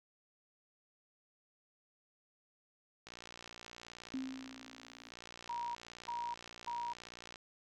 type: click train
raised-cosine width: 0.2 ms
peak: -32 dBFS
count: 254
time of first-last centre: 3.07-7.358 s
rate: 59 Hz
type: tone with exponential decay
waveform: sine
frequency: 263.1 Hz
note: C4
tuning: 10 cents sharp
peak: -35 dBFS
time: 4.14-5.11 s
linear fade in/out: 1 ms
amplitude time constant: 210 ms
type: tone bursts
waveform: sine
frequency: 950 Hz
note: A#5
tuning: 33 cents sharp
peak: -37 dBFS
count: 3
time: 5.49-6.93 s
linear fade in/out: 5 ms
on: 260 ms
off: 330 ms
effects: none